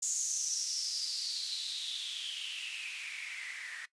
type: noise with band-pass filter sweep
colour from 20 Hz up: blue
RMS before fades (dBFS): -38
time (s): 0.02-3.86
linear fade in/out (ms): 10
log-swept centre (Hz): 7000 to 1800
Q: 7.3
effects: noise-tail reverb RT60 0.1 s tail -17 dB re dry + resampled to 22050 Hz